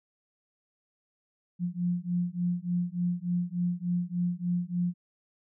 sine beating tone pair, 174.61 / 178.01 Hz, F3 / F3, 0 / +33 cents, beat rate 3.4 Hz, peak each -30 dBFS, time 1.59-4.94 s, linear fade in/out 50 ms, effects none

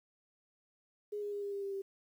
sine tone with pitch steps, 415.3 / 411.2 / 407.2 / 403.2 / 399.3 / 395.4 / 391.5 Hz, G#4 / G#4 / G#4 / G4 / G4 / G4 / G4, 0 / -17 / -34 / +49 / +32 / +15 / -2 cents, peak -36 dBFS, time 1.12-1.82 s, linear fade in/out 10 ms, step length 100 ms, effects 11-bit

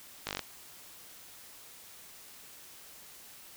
slowing click train, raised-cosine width 0.2 ms, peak -16 dBFS, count 7, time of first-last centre 0.27-0.393 s, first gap 19 ms, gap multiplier 1.03, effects white hiss -52 dBFS RMS until 3.56 s

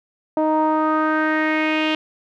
sawtooth tone with low-pass filter sweep, 311.1 Hz, D#4, in tune, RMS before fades -19 dBFS, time 0.37-1.95 s, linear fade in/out 2 ms, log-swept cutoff 770 to 3000 Hz, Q 4.1, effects none

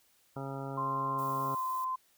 harmonic tone, 136.5 Hz, C#3, 26 cents flat, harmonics 1 / 2 / 3 / 4 / 5 / 6 / 7 / 9 / 10, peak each -40 / -43 / -45 / -46 / -47 / -48 / -48 / -50 / -50 dBFS, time 0.36-1.55 s, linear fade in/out 5 ms
sine tone with pitch glide, 1046.5 to 1033.3 Hz, C6 to C6, 0 to -22 cents, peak -31 dBFS, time 0.77-1.96 s, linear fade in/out 10 ms, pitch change -22 cents, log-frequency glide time 1.46-1.63 s
violet noise, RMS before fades -49 dBFS, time 1.18-1.85 s, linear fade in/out 10 ms
effects white hiss -68 dBFS RMS until 2.17 s

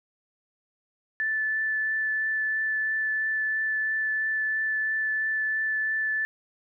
sine tone with vibrato, 1751 Hz, A6, 9 cents flat, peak -24 dBFS, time 1.2-6.25 s, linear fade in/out 0 ms, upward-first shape triangle, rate 3 Hz, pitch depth 10 cents each way, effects none

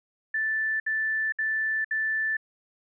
sine tone bursts, 1760 Hz, A6, in tune, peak -24 dBFS, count 4, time 0.34-2.369 s, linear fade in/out 5 ms, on 460 ms, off 63 ms, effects none

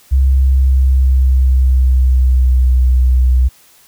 sine tone with pitch glide, 66.5 to 63.09 Hz, C2 to B1, +29 to +38 cents, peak -7 dBFS, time 0.11-3.49 s, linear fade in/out 20 ms, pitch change -91 cents, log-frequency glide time 0.26-2.73 s, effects white hiss -47 dBFS RMS until 3.87 s

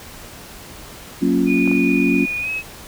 sine chord, Gb major seventh, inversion none, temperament equal, 185 / 233.1 / 277.2 / 349.2 Hz, Gb3 / Bb3 / Db4 / F4, 0 / 0 / 0 / 0 cents, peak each -21 / -20 / -17 / -22 dBFS, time 1.21-2.26 s, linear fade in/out 20 ms
sine tone with pitch glide, 2457 to 2564 Hz, D#7 to E7, -22 to -49 cents, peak -21 dBFS, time 1.46-2.63 s, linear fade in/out 50 ms, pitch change +73 cents, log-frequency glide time 2.41-2.5 s
clicks, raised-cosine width 1 ms, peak -16 dBFS, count 2, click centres 1.676 / 1.715 s
effects pink hiss -38 dBFS RMS until 2.87 s

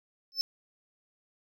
triangle tone with exponential growth, 5274 Hz, E8, in tune, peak -20 dBFS, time 0.32-0.41 s, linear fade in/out 0 ms, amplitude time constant 19 ms, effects none

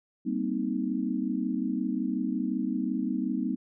sine chord, C minor seventh, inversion second, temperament equal with one note detuned, 196 / 233.1 / 258.6 / 311.1 Hz, G3 / Bb3 / C4 / Eb4, 0 / 0 / -20 / 0 cents, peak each -33 / -32 / -31 / -33 dBFS, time 0.25-3.56 s, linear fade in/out 20 ms, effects none

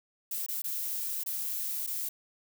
violet noise with dropouts, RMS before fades -34 dBFS, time 0.31-2.09 s, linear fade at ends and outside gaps 5 ms, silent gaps 0.463-0.485 / 0.62-0.64 / 1.236-1.261 / 1.866-1.873 s, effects none

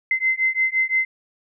sine beating tone pair, 2062 / 2067.8 Hz, C7 / C7, -26 / -21 cents, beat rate 5.8 Hz, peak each -21 dBFS, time 0.11-1.05 s, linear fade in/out 2 ms, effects none

